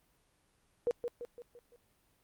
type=tone with echo; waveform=sine; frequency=480 Hz; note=B4; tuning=49 cents flat; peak=-27 dBFS; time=0.87-0.91 s; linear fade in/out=0 ms; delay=170 ms; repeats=5; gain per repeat=-6 dB; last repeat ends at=1.76 s; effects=pink hiss -72 dBFS RMS until 2.23 s + Opus 32 kbps